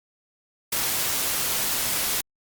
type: noise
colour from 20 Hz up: white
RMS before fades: -25 dBFS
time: 0.72-2.21 s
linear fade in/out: 5 ms
effects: Opus 48 kbps